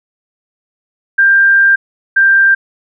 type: tone pair in turn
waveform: sine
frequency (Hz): 1589 / 1582.1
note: G6 / G6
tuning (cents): +23 / +16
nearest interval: unison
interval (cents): 7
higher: first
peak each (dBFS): -5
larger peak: neither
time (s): 1.18-1.76 / 2.16-2.55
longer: first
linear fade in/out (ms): 10
effects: none